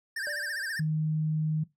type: tone with vibrato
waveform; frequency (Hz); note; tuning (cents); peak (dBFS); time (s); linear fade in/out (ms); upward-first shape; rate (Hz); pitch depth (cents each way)
square; 1691; G#6; +31; -32; 0.16-0.8; 5; sine; 15; 150
type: tone with exponential decay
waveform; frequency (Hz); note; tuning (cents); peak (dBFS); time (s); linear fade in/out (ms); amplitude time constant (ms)
triangle; 587.3; D5; 0; -34; 0.27-0.83; 0; 120
type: tone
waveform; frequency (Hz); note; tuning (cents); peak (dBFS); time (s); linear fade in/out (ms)
sine; 155.56; D#3; 0; -25; 0.79-1.64; 10
effects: noise-tail reverb RT60 0.2 s tail -20 dB re dry + low-pass 12000 Hz 12 dB/octave